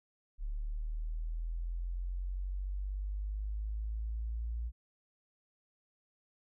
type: linear sweep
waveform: sine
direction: up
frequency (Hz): 36.02 to 57.9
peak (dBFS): -34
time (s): 0.38-4.72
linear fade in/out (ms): 50
effects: none